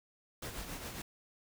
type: noise with tremolo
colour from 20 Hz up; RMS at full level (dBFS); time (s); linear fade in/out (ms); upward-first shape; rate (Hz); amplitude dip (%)
pink; -41; 0.42-1.02; 5; triangle; 7.3; 55
effects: none